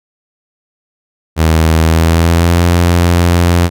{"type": "tone with pitch glide", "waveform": "sawtooth", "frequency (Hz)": [80.4, 86.67], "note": ["E2", "F2"], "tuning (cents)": [-43, -13], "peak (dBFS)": -3, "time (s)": [1.36, 3.7], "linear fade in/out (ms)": 50, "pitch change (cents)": 130, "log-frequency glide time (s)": [1.81, 2.65], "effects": []}